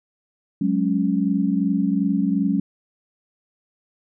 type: chord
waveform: sine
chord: F# suspended second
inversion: none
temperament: equal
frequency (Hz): 185 / 207.7 / 277.2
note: F#3 / G#3 / C#4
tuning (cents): 0 / 0 / 0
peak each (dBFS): -22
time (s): 0.61-2.6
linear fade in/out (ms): 5
effects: none